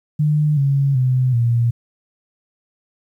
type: tone with pitch steps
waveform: sine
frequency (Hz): 150.5 / 138.81 / 128.03 / 118.08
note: D3 / C#3 / C3 / A#2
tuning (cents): +43 / +3 / -37 / +23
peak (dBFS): -13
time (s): 0.19-1.71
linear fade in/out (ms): 10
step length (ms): 380
effects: 9-bit